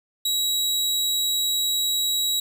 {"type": "tone", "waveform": "sawtooth", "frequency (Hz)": 3870, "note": "B7", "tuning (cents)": -36, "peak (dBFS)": -18, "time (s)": [0.25, 2.4], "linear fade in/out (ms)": 5, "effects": []}